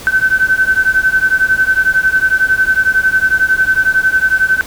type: beating tone pair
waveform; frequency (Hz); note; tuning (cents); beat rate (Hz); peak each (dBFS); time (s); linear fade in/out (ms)
sine; 1524 / 1535; G6 / G6; -49 / -37; 11; -12; 0.07-4.61; 0
effects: added 60 Hz sine -39 dBFS peak until 4.66 s + pink hiss -31 dBFS RMS until 4.66 s